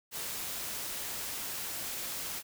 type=noise; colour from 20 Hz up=white; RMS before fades=-38 dBFS; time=0.11-2.43 s; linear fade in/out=50 ms; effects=none